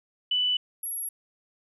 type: tone pair in turn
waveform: sine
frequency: 2982 / 11259 Hz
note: F#7 / F9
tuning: +13 / +13 cents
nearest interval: octave + major seventh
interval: 2300 cents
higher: second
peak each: -22 / -30 dBFS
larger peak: first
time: 0.31-0.57 / 0.83-1.09 s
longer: neither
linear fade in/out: 5 ms
effects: none